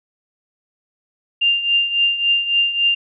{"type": "tone with tremolo", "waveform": "sine", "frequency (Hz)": 2794, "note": "F7", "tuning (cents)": 0, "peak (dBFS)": -11, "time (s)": [1.41, 2.95], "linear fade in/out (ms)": 10, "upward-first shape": "triangle", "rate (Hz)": 3.6, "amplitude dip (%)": 75, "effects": []}